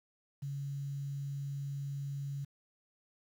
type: tone with quantisation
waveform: sine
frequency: 140 Hz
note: C#3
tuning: 18 cents sharp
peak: -36 dBFS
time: 0.42-2.45 s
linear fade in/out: 10 ms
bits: 10
effects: none